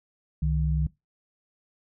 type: tone pair together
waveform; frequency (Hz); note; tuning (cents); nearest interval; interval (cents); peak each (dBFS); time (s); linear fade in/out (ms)
sine; 66 / 154.55; C2 / D#3; +16 / -11; octave + minor third; 1473; -25; 0.42-0.87; 5
effects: noise-tail reverb RT60 0.2 s tail -20 dB re dry